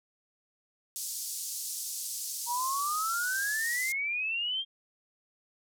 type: band-pass noise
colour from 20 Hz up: pink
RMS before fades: -37 dBFS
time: 0.96-3.92 s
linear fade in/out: 0 ms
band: 5300 to 14000 Hz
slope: 24 dB/octave
type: exponential sweep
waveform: sine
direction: up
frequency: 935 to 3233 Hz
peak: -29 dBFS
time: 2.46-4.65 s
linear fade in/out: 50 ms
effects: none